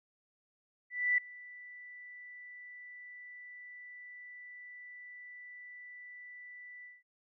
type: tone with ADSR envelope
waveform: sine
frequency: 1975.5 Hz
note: B6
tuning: in tune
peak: -24 dBFS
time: 0.9-7.03 s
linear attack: 280 ms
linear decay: 3 ms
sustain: -23 dB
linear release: 190 ms
effects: none